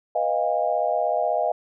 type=chord; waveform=sine; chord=F half-diminished seventh; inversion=second; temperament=equal with one note detuned; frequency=493.9 / 622.3 / 698.5 / 813 Hz; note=Cb5 / Eb5 / F5 / Ab5; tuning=0 / 0 / 0 / -37 cents; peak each=-29 / -24 / -24 / -28 dBFS; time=0.15-1.52 s; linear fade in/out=5 ms; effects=none